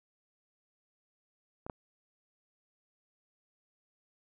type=clicks; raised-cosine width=1 ms; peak=-28 / -23 dBFS; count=2; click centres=1.665 / 1.698 s; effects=none